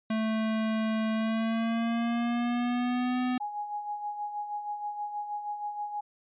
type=tone with pitch glide; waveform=square; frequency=220 to 251.3 Hz; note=A3 to B3; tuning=0 to +30 cents; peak=-27 dBFS; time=0.1-3.38 s; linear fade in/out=5 ms; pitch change=+230 cents; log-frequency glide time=1.13-3.19 s
type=tone with tremolo; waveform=sine; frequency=830.6 Hz; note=G#5; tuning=in tune; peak=-30 dBFS; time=3.4-6.01 s; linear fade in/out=10 ms; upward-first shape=sine; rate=6.3 Hz; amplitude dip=55%
effects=resampled to 8000 Hz